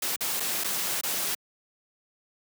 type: noise with dropouts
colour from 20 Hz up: white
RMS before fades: -29 dBFS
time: 0.02-1.35 s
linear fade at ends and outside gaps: 5 ms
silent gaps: 0.162-0.207 / 0.399-0.403 / 0.638-0.643 / 1.011-1.034 s
effects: high-pass 150 Hz 12 dB/octave